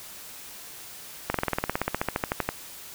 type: slowing click train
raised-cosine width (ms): 0.5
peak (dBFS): -9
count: 20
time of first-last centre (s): 1.3-2.49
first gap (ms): 43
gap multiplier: 1.04
effects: white hiss -43 dBFS RMS until 2.94 s